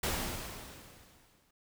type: noise with exponential decay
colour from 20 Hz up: pink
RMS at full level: -31 dBFS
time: 0.03-1.51 s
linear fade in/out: 5 ms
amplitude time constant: 320 ms
effects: none